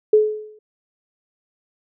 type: tone with exponential decay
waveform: sine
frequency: 427.6 Hz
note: A4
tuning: 49 cents flat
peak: -7 dBFS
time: 0.13-0.59 s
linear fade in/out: 5 ms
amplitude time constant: 100 ms
effects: none